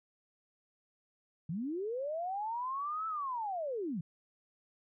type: linear two-way sweep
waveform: sine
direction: up then down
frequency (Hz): 146.83 to 1325 to 146.83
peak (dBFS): -34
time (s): 1.49-4.01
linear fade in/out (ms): 5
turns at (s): 3.07
effects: none